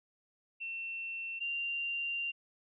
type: tone pair in turn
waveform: sine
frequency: 2700 / 2776 Hz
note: E7 / F7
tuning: +41 / -11 cents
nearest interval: unison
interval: 48 cents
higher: second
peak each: -37 / -33 dBFS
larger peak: second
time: 0.6-1.4 / 1.4-2.32 s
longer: second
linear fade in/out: 20 ms
effects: none